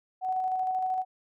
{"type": "tone with tremolo", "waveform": "sine", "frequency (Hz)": 747, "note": "F#5", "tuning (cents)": 16, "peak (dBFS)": -25, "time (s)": [0.21, 1.05], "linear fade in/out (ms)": 50, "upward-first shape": "square", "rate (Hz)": 13, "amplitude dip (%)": 25, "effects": []}